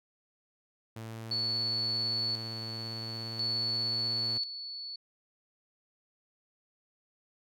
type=tone with pitch glide; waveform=sawtooth; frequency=112.3 to 113.87 Hz; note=A2 to A#2; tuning=+36 to -40 cents; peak=-36 dBFS; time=0.96-4.38 s; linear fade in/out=5 ms; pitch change=+24 cents; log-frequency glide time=2.57-4 s
type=tone with tremolo; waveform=sine; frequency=4435 Hz; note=C#8; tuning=in tune; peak=-29 dBFS; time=1.31-4.96 s; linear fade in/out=5 ms; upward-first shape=square; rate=0.48 Hz; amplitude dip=65%
effects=none

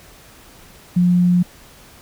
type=tone; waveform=sine; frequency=177.7 Hz; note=F3; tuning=30 cents sharp; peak=-11 dBFS; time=0.96-1.43 s; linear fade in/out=10 ms; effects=pink hiss -45 dBFS RMS until 2.01 s

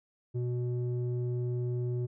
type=tone with low-pass filter; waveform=square; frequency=122.6 Hz; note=B2; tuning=12 cents flat; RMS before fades=-32 dBFS; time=0.34-2.07 s; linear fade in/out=20 ms; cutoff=300 Hz; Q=2.8; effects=none

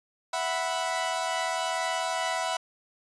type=chord; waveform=sawtooth; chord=E suspended second; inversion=none; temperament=equal; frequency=659.3 / 740 / 987.8 Hz; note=E5 / F#5 / B5; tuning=0 / 0 / 0 cents; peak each=-28 dBFS; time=0.33-2.57 s; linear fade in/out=5 ms; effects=resampled to 22050 Hz

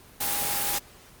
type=tone in noise; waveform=sine; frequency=814 Hz; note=G#5; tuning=35 cents flat; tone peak=-35 dBFS; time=0.2-0.79 s; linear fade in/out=10 ms; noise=white; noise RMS=-27 dBFS; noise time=0.2-0.79 s; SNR=-11 dB; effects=pink hiss -51 dBFS RMS until 1.2 s + Opus 24 kbps

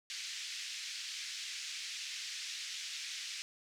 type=band-pass noise; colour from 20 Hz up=white; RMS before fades=-43 dBFS; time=0.1-3.42 s; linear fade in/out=0 ms; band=2000 to 6100 Hz; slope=24 dB/octave; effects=none

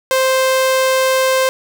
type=tone; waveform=sawtooth; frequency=523.3 Hz; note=C5; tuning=in tune; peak=-8 dBFS; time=0.11-1.49 s; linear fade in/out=0 ms; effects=none

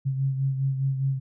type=beating tone pair; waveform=sine; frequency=134.6 / 139.5 Hz; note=C3 / C#3; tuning=+49 / +11 cents; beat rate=4.9 Hz; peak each=-23 / -32 dBFS; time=0.05-1.2 s; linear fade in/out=20 ms; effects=none

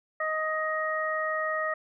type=harmonic tone; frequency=626 Hz; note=D#5; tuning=10 cents sharp; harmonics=1 / 2 / 3; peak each=-31 / -31 / -31 dBFS; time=0.2-1.74 s; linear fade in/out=5 ms; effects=none

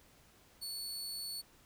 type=tone; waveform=sawtooth; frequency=4435 Hz; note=C#8; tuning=in tune; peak=-37 dBFS; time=0.61-1.42 s; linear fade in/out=20 ms; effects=pink hiss -64 dBFS RMS until 1.65 s

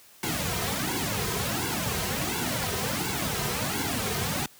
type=noise with flanger; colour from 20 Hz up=pink; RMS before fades=-29 dBFS; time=0.23-4.46 s; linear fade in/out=2 ms; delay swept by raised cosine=1.6 to 3.6 ms; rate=1.4 Hz; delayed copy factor=-0.9; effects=white hiss -54 dBFS RMS until 4.59 s + high-pass 60 Hz 12 dB/octave

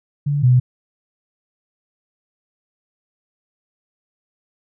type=tone pair in turn; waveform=sine; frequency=144.1 / 125.56 Hz; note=D3 / B2; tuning=-33 / +29 cents; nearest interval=major second; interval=238 cents; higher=first; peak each=-16 / -9 dBFS; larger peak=second; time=0.26-0.43 / 0.43-0.6 s; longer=neither; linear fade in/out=10 ms; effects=none

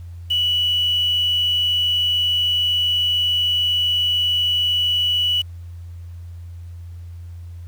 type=tone with quantisation; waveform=sine; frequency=2949 Hz; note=F#7; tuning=6 cents flat; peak=-16 dBFS; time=0.3-5.42 s; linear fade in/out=10 ms; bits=6; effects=added 86 Hz sine -32 dBFS peak until 7.67 s + pink hiss -58 dBFS RMS until 7.67 s

